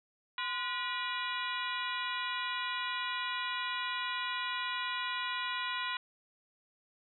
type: harmonic tone with a mistuned harmonic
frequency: 484.3 Hz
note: B4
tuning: 34 cents flat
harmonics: 2 / 3 / 4 / 5 / 6 / 7 / 8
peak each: -38 / -40 / -41 / -42 / -43 / -43 / -44 dBFS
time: 0.38-5.97 s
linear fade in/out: 2 ms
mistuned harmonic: 2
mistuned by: +95 cents
effects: none